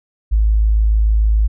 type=tone; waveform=sine; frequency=53.5 Hz; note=A1; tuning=48 cents flat; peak=-10 dBFS; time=0.31-1.48 s; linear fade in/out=20 ms; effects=none